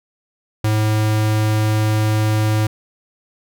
square tone, 107.8 Hz, A2, 35 cents flat, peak -15 dBFS, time 0.64-2.67 s, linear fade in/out 5 ms, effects none

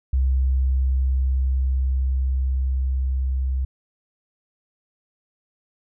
sine tone with level ramp, 65.41 Hz, C2, in tune, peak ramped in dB -16 to -20 dBFS, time 0.13-3.65 s, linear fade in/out 5 ms, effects none

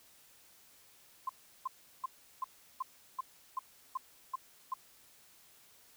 sine tone bursts, 1046.5 Hz, C6, in tune, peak -32 dBFS, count 10, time 1.27-4.74 s, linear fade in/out 5 ms, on 23 ms, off 360 ms, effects white hiss -62 dBFS RMS until 5.96 s

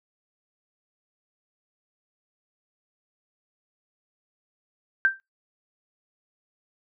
sine tone with exponential decay, 1568 Hz, G6, in tune, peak -13 dBFS, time 5.05-5.2 s, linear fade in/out 0 ms, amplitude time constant 31 ms, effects noise-tail reverb RT60 0.2 s tail -23 dB re dry

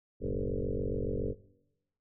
sine tone with frequency modulation, 197.4 Hz, G3, 12 cents sharp, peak -30 dBFS, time 0.2-1.35 s, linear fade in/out 50 ms, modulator 47.1 Hz, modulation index 6.3, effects noise-tail reverb RT60 1.0 s tail -21 dB re dry

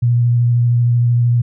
sine tone with vibrato, 120 Hz, B2, 49 cents flat, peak -10 dBFS, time 0.02-1.42 s, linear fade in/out 10 ms, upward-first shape sine, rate 13 Hz, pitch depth 15 cents each way, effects none

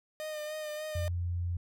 45% pulse tone with vibrato, 611 Hz, D#5, 32 cents flat, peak -36 dBFS, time 0.2-1.08 s, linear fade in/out 0 ms, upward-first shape sine, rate 3.4 Hz, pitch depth 26 cents each way
sine tone, 87.31 Hz, F2, in tune, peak -30 dBFS, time 0.95-1.57 s, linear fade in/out 5 ms
effects none

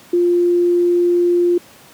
sine tone, 350 Hz, F4, 4 cents sharp, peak -11 dBFS, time 0.13-1.58 s, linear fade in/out 5 ms, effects pink hiss -44 dBFS RMS until 1.93 s + high-pass 150 Hz 12 dB/octave

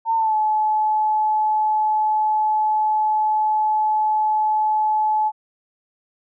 sine tone with pitch glide, 903 to 859.2 Hz, A5 to A5, +45 to -41 cents, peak -16 dBFS, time 0.05-5.32 s, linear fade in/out 50 ms, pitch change -86 cents, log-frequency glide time 0.16-0.35 s, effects none

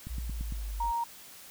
click train, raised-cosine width 5 ms, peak -27 dBFS, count 5, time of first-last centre 0.07-0.523 s, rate 8.83 Hz
sine linear sweep, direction down, 59.4 to 48.22 Hz, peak -33 dBFS, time 0.09-0.92 s, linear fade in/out 20 ms
sine tone, 935 Hz, A#5, 5 cents sharp, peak -28 dBFS, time 0.8-1.04 s, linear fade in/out 5 ms
effects white hiss -50 dBFS RMS until 1.5 s

